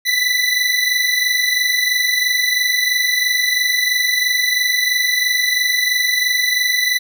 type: tone pair together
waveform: 25% pulse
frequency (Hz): 1975.5 / 1998.5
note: B6 / B6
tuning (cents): 0 / +20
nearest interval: unison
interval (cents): 20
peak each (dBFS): -14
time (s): 0.05-6.99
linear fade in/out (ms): 20
effects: none